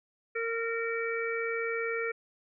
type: harmonic tone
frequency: 459.4 Hz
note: A#4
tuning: 25 cents flat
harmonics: 1 / 3 / 4 / 5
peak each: -32 / -37 / -38 / -36 dBFS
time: 0.35-2.12 s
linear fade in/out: 10 ms
effects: none